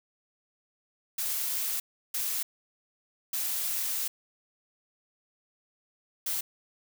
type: noise bursts at uneven times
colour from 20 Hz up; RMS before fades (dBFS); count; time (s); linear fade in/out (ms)
blue; -31; 4; 1.18-1.8 / 2.14-2.43 / 3.33-4.08 / 6.26-6.41; 5
effects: none